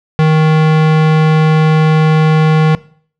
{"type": "tone", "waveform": "square", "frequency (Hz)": 156.6, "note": "D#3", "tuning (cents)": 11, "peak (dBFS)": -7, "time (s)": [0.19, 2.75], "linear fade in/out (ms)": 0, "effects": ["noise-tail reverb RT60 0.5 s tail -20 dB re dry", "low-pass 3000 Hz 12 dB/octave"]}